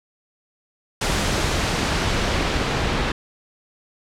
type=noise with low-pass filter sweep; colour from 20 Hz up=pink; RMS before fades=-22 dBFS; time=1.01-3.12 s; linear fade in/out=5 ms; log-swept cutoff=8100 to 3600 Hz; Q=0.7; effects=none